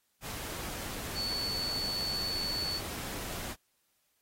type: tone in noise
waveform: sine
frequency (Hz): 4453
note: C#8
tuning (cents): +7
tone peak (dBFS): -32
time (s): 1.14-2.81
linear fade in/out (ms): 50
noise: pink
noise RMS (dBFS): -40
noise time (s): 0.21-3.56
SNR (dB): +5
effects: white hiss -75 dBFS RMS until 4.21 s + AAC 48 kbps